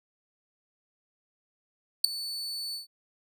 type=tone with ADSR envelope; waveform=40% pulse; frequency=4480 Hz; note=C#8; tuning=18 cents sharp; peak=-11 dBFS; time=2.04-2.87 s; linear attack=6 ms; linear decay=4 ms; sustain=-21 dB; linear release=130 ms; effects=none